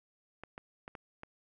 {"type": "clicks", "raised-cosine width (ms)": 0.5, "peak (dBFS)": -29, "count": 5, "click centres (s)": [0.436, 0.579, 0.879, 0.952, 1.234], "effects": []}